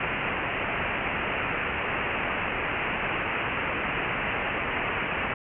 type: low-pass noise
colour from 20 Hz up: white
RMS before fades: -29 dBFS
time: 0-5.34 s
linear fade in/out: 5 ms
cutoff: 2800 Hz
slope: 96 dB/octave
effects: none